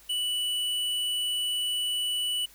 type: tone with hard clipping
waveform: sine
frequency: 2960 Hz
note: F#7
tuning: in tune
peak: -28 dBFS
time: 0.09-2.46 s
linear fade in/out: 10 ms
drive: 10 dB
effects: added 50 Hz sine -62 dBFS peak until 2.54 s + white hiss -55 dBFS RMS until 2.54 s